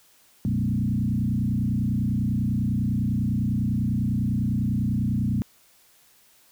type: tone with frequency modulation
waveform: sine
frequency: 164.81 Hz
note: E3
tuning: in tune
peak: -21 dBFS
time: 0.45-5.42 s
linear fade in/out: 0 ms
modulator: 30 Hz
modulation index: 2.7
effects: white hiss -58 dBFS RMS until 6.51 s